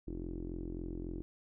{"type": "tone with low-pass filter", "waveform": "sawtooth", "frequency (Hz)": 43.65, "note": "F1", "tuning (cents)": 0, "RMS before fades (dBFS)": -41, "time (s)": [0.07, 1.22], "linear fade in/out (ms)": 0, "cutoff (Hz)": 330, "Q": 7.6, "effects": []}